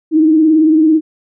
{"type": "tone with vibrato", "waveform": "sine", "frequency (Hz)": 314.1, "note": "D#4", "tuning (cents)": 16, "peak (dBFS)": -6, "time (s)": [0.11, 1.01], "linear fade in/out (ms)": 50, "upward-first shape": "triangle", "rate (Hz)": 18, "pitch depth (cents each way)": 65, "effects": []}